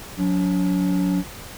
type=tone pair together; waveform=triangle; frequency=182.49 / 285.7 Hz; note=F#3 / D4; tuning=-24 / -48 cents; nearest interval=minor sixth; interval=776 cents; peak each=-18 / -20 dBFS; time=0.17-1.24 s; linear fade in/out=50 ms; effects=pink hiss -38 dBFS RMS until 1.57 s